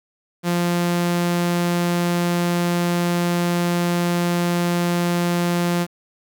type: tone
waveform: sawtooth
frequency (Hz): 174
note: F3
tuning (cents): -6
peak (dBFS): -14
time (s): 0.43-5.87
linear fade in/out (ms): 50
effects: 8-bit